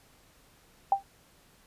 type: tone with exponential decay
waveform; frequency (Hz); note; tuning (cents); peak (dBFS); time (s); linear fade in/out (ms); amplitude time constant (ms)
sine; 788; G5; +9; -16; 0.92-1.03; 2; 23
effects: pink hiss -61 dBFS RMS until 1.66 s + resampled to 32000 Hz